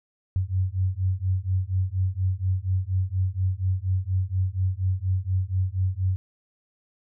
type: beating tone pair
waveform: sine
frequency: 91.6 / 95.8 Hz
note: F#2 / G2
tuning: -17 / -39 cents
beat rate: 4.2 Hz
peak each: -25 / -25 dBFS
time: 0.36-6.16 s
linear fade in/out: 0 ms
effects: none